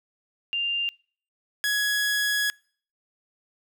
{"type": "tone pair in turn", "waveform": ["sine", "sawtooth"], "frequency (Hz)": [2794, 1674.3], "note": ["F7", "G#6"], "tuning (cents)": [0, 14], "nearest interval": "major sixth", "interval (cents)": 886, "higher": "first", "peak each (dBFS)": [-24, -19], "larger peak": "second", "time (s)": [[0.53, 0.89], [1.64, 2.5]], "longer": "second", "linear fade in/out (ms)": 0, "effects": ["noise-tail reverb RT60 0.5 s tail -26 dB re dry"]}